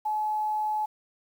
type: tone with quantisation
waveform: sine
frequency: 854 Hz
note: G#5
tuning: 48 cents sharp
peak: -25 dBFS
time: 0.05-0.86 s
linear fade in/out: 10 ms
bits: 9
effects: none